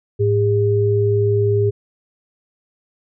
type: tone pair together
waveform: sine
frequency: 107.12 / 404.8 Hz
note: A2 / G#4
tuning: -46 / -44 cents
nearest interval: octave + major seventh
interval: 2302 cents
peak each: -16 dBFS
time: 0.19-1.71 s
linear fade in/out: 20 ms
effects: none